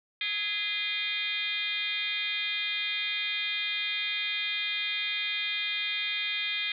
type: tone with frequency modulation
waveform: sine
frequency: 2833 Hz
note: F7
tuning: 24 cents sharp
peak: -28 dBFS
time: 0.21-6.72 s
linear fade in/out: 2 ms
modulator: 389 Hz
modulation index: 2.5
effects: none